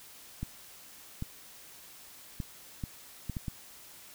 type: clicks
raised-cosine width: 5 ms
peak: -22 dBFS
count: 7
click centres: 0.43 / 1.224 / 2.402 / 2.838 / 3.297 / 3.368 / 3.482 s
effects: white hiss -52 dBFS RMS until 4.14 s